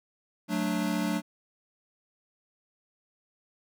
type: chord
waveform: square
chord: D major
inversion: first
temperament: equal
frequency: 185 / 220 / 293.7 Hz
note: F#3 / A3 / D4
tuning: 0 / 0 / 0 cents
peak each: -32 dBFS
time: 0.48-1.22 s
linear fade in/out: 50 ms
effects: none